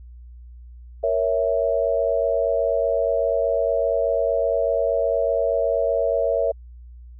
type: chord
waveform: sine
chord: A# diminished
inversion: none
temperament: equal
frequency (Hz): 466.2 / 554.4 / 659.3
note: A#4 / C#5 / E5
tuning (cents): 0 / 0 / 0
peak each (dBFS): -24 / -22 / -22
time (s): 1.03-6.52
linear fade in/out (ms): 10
effects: added 60 Hz sine -39 dBFS peak until 7.19 s